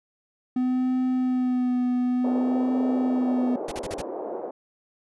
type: tone with vibrato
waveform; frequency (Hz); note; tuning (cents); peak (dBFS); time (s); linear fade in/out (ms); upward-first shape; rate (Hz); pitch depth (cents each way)
triangle; 251.9; B3; +34; -19; 0.56-3.56; 5; sine; 0.55; 26
type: band-pass noise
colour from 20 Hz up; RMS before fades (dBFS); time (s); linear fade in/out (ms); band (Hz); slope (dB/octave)
pink; -33; 2.24-4.51; 5; 370 to 710; 24
type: noise bursts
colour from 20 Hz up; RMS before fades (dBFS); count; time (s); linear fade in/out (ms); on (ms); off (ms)
pink; -35; 5; 3.68-4.018; 5; 38; 37
effects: resampled to 24000 Hz